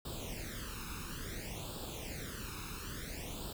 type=noise with flanger; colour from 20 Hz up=pink; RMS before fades=-43 dBFS; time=0.05-3.53 s; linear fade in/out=5 ms; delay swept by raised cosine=0.24 to 0.78 ms; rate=0.58 Hz; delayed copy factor=+0.85; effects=none